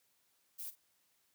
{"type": "noise with echo", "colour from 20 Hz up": "violet", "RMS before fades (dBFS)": -44, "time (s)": [0.58, 0.71], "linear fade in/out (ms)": 20, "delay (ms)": 47, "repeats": 1, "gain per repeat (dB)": -15, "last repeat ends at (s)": 0.757, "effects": ["white hiss -75 dBFS RMS until 1.34 s", "high-pass 60 Hz 12 dB/octave"]}